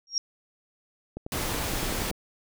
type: tone with exponential growth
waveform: sine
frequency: 5588 Hz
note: F8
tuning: in tune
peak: -19 dBFS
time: 0.07-0.18 s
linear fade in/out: 1 ms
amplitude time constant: 22 ms
type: click train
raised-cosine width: 2 ms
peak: -22 dBFS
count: 11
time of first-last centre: 1.17-2.113 s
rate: 10.6 Hz
type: noise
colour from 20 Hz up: pink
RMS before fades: -30 dBFS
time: 1.32-2.11 s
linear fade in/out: 2 ms
effects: none